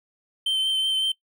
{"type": "tone with vibrato", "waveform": "triangle", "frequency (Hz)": 3102, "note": "G7", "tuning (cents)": -19, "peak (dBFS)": -19, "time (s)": [0.46, 1.12], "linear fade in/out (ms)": 5, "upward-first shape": "triangle", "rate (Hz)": 5.4, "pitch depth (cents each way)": 19, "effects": ["noise-tail reverb RT60 0.1 s tail -20 dB re dry"]}